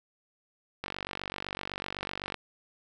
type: click train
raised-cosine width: 0.3 ms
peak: -18 dBFS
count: 73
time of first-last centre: 0.84-2.343 s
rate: 47.9 Hz
effects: none